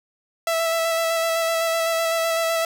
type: tone with vibrato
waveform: sawtooth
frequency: 659.3 Hz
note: E5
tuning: in tune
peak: -16 dBFS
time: 0.47-2.65 s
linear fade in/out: 2 ms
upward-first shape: square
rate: 7.9 Hz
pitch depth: 13 cents each way
effects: none